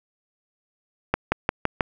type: accelerating click train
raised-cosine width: 0.5 ms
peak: -4 dBFS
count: 5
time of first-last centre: 1.14-1.808 s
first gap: 180 ms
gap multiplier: 0.95
effects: none